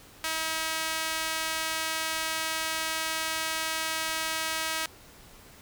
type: tone with high-pass filter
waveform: sawtooth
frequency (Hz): 320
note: D#4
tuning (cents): +49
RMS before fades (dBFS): -31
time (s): 0.24-4.86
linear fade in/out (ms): 2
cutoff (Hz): 1400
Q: 0.66
effects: pink hiss -52 dBFS RMS until 5.61 s